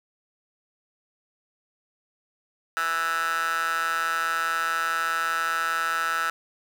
15% pulse tone with high-pass filter, 164.81 Hz, E3, in tune, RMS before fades -26 dBFS, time 2.77-6.3 s, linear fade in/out 0 ms, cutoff 1300 Hz, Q 8.2, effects none

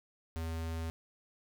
square tone, 81.8 Hz, E2, 13 cents flat, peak -36 dBFS, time 0.36-0.9 s, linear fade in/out 0 ms, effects none

